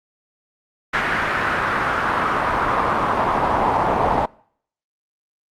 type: noise with band-pass filter sweep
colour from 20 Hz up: brown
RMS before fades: -19 dBFS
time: 0.93-4.26 s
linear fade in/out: 10 ms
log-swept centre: 1700 to 840 Hz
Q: 2.4
effects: noise-tail reverb RT60 0.6 s tail -24 dB re dry + Opus 48 kbps

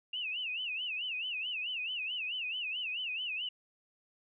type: tone with vibrato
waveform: sine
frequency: 2745 Hz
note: F7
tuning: 31 cents flat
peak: -34 dBFS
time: 0.13-3.49 s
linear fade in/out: 5 ms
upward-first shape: sine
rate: 4.6 Hz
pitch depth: 180 cents each way
effects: none

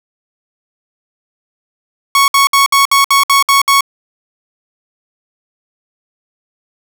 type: tone bursts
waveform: sawtooth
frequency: 1108.7 Hz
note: C#6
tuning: in tune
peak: -3 dBFS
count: 9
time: 2.15-3.808 s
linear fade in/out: 2 ms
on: 130 ms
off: 61 ms
effects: none

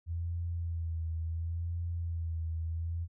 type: tone with vibrato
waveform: sine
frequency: 83.4 Hz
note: E2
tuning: 21 cents sharp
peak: -32 dBFS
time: 0.06-3.08 s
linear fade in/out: 50 ms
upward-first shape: sine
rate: 0.71 Hz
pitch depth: 43 cents each way
effects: none

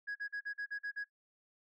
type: tone bursts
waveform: sine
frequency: 1661.2 Hz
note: G#6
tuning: in tune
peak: -34 dBFS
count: 8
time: 0.07-1.044 s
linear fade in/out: 20 ms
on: 85 ms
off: 42 ms
effects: noise-tail reverb RT60 0.1 s tail -17 dB re dry + tanh soft clip ceiling -35 dBFS

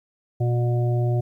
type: harmonic tone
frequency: 120.8 Hz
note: B2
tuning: 38 cents flat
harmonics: 1 / 3 / 5 / 6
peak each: -19 / -29 / -33 / -35 dBFS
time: 0.4-1.21 s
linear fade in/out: 10 ms
effects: 10-bit

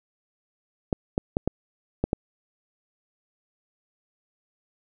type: clicks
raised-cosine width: 2 ms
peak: -9 dBFS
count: 6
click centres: 0.928 / 1.179 / 1.369 / 1.476 / 2.04 / 2.131 s
effects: none

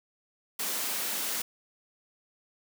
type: high-pass noise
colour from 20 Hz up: white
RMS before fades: -32 dBFS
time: 0.59-1.42 s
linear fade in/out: 5 ms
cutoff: 170 Hz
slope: 96 dB/octave
effects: none

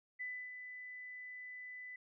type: tone with ADSR envelope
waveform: sine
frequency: 1998 Hz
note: B6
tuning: 20 cents sharp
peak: -39 dBFS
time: 0.19-1.96 s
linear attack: 21 ms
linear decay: 290 ms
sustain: -7 dB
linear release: 4 ms
effects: none

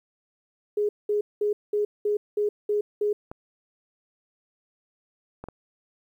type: tone bursts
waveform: sine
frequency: 416.1 Hz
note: G#4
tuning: 3 cents sharp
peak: -21 dBFS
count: 8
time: 0.77-3.13 s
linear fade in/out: 5 ms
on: 120 ms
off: 200 ms
type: clicks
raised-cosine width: 1 ms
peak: -23 dBFS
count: 3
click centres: 3.315 / 5.44 / 5.486 s
effects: 10-bit

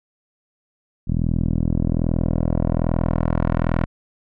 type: tone with low-pass filter sweep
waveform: 10% pulse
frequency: 41.2 Hz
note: E1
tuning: in tune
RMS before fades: -20 dBFS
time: 1.07-3.86 s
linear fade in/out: 20 ms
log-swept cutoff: 200 to 1700 Hz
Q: 0.99
effects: none

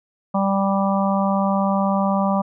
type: harmonic tone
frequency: 196 Hz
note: G3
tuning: in tune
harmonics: 1 / 3 / 4 / 5 / 6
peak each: -19 / -24 / -25 / -26 / -27 dBFS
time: 0.34-2.42 s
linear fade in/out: 10 ms
effects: none

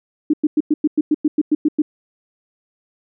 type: tone bursts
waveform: sine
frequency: 302.8 Hz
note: D#4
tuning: 47 cents flat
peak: -11 dBFS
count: 12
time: 0.3-1.82 s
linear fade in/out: 5 ms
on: 35 ms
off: 100 ms
effects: none

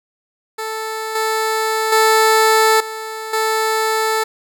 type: tone with level steps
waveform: 15% pulse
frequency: 440 Hz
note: A4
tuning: in tune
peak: -16 / -10 / -4 / -19 / -9 dBFS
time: 0.58-4.24 s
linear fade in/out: 10 ms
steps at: 1.15 / 1.92 / 2.8 / 3.33 s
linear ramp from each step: 5 ms
effects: none

